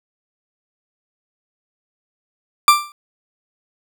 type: tone with exponential decay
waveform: 40% pulse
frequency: 1180 Hz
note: D6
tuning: 8 cents sharp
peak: -3 dBFS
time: 2.68-2.92 s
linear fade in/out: 1 ms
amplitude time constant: 52 ms
effects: none